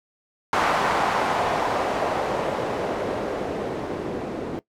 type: noise with low-pass filter sweep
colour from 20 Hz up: blue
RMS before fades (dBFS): -25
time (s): 0.53-4.59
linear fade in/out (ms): 0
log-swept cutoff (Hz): 1000 to 340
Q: 1.4
effects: noise-tail reverb RT60 0.1 s tail -19 dB re dry